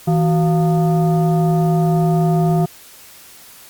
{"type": "tone with frequency modulation", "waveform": "sine", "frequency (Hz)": 162, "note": "E3", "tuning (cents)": -30, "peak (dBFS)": -12, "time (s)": [0.07, 2.66], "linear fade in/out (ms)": 10, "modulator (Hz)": 535, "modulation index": 0.75, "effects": ["white hiss -42 dBFS RMS until 3.69 s", "Opus 48 kbps"]}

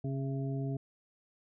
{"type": "harmonic tone with a mistuned harmonic", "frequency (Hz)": 136.3, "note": "C#3", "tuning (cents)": -29, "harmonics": [1, 2, 3, 5], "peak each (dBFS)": [-33, -39, -43, -47], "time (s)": [0.04, 0.77], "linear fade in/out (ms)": 5, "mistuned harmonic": 5, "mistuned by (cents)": -29, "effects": []}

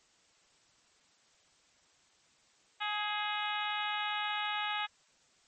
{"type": "harmonic tone with a mistuned harmonic", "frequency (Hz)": 420, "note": "G#4", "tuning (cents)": 19, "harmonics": [2, 3, 4, 5, 6, 7, 8, 9], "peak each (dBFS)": [-37, -39, -40, -41, -42, -42, -43, -44], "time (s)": [2.8, 4.87], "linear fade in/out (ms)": 20, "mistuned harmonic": 4, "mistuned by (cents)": -28, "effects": ["white hiss -67 dBFS RMS until 5.47 s", "MP3 32 kbps"]}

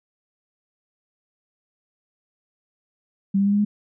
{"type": "tone with pitch steps", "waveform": "sine", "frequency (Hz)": [196, 198.85, 201.7, 204.7, 207.7], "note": ["G3", "G3", "G3", "G#3", "G#3"], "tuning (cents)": [0, 25, 50, -25, 0], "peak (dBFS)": -16, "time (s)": [3.34, 3.65], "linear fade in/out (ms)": 10, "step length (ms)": 62, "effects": []}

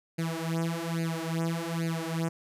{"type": "tone with flanger", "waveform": "sawtooth", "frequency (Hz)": 165.2, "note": "E3", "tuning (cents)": 4, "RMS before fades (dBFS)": -31, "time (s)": [0.18, 2.29], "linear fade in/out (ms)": 10, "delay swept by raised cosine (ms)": [0.44, 5.94], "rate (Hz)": 1.2, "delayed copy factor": 0.95, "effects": ["resampled to 32000 Hz"]}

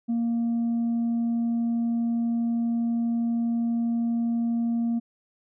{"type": "tone with tanh clipping", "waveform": "sine", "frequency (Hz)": 233.1, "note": "A#3", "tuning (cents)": 0, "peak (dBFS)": -23, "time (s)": [0.08, 5], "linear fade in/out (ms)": 20, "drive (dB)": 1, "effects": []}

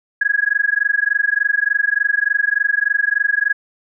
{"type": "tone with amplitude modulation", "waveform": "sine", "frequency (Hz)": 1661.2, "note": "G#6", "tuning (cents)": 0, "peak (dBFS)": -10, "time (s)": [0.21, 3.53], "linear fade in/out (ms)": 5, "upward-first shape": "sine", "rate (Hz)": 23.4, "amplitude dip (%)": 100, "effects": []}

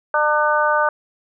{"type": "harmonic tone", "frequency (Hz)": 300, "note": "D4", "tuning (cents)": 37, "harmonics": [2, 3, 4, 5], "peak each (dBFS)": [-20, -20, -20, -20], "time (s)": [0.14, 0.89], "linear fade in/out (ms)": 2, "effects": []}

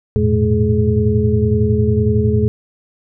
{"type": "tone cluster", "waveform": "sine", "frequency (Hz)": [85.2, 107.2, 118.1, 214.3, 422], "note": ["F2", "A2", "A#2", "A3", "G#4"], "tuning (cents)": [-42, -45, 23, -45, 28], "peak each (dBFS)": -18, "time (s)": [0.16, 2.48], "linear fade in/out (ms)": 0, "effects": []}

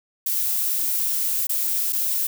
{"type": "noise with dropouts", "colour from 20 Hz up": "violet", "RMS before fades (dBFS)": -23, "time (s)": [0.26, 2.27], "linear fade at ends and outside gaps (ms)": 5, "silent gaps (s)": [[1.47, 1.493], [1.925, 1.929]], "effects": []}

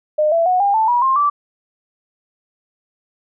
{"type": "tone with pitch steps", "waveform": "sine", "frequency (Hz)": [609, 668, 732.6, 803.6, 881.4, 966.7, 1060.3, 1163], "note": ["D#5", "E5", "F#5", "G5", "A5", "B5", "C6", "D6"], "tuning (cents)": [-37, 23, -17, 43, 3, -37, 23, -17], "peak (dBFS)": -12, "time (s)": [0.18, 1.3], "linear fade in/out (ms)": 10, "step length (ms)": 140, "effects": []}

